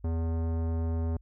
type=tone with tanh clipping; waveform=sine; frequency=82.2 Hz; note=E2; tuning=4 cents flat; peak=-29 dBFS; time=0.04-1.17 s; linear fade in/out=5 ms; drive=18 dB; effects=added 50 Hz sine -53 dBFS peak until 1.21 s